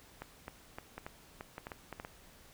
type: clicks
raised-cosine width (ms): 0.5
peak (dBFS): -27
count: 12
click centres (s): 0.22 / 0.481 / 0.785 / 0.98 / 1.065 / 1.409 / 1.581 / 1.669 / 1.718 / 1.927 / 1.999 / 2.049
effects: pink hiss -59 dBFS RMS until 2.53 s